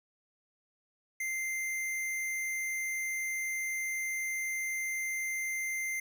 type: tone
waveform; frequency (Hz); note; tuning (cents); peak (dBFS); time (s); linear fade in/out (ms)
square; 2088; C7; -4; -33; 1.2-6; 5
effects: none